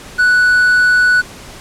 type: tone with quantisation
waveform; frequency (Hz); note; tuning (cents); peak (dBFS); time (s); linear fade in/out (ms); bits
triangle; 1480; F#6; 0; -6; 0.18-1.22; 20; 6
effects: pink hiss -34 dBFS RMS until 1.6 s + low-pass 10000 Hz 12 dB/octave